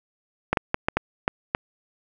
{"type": "clicks", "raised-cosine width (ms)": 0.5, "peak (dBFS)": -5, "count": 7, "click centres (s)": [0.53, 0.572, 0.744, 0.885, 0.97, 1.279, 1.549], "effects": []}